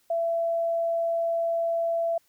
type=tone; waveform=sine; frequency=670 Hz; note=E5; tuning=28 cents sharp; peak=-23 dBFS; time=0.1-2.18 s; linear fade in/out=5 ms; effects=white hiss -66 dBFS RMS until 2.28 s